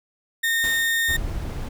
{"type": "tone", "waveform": "35% pulse", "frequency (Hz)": 1835, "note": "A#6", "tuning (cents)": -28, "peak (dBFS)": -18, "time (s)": [0.43, 1.17], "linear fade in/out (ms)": 10}
{"type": "noise with exponential decay", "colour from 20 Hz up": "pink", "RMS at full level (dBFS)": -33, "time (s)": [0.64, 1.24], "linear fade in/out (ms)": 0, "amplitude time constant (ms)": 130}
{"type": "noise", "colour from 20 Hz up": "brown", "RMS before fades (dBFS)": -28, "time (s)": [1.08, 1.69], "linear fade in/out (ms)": 10}
{"effects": []}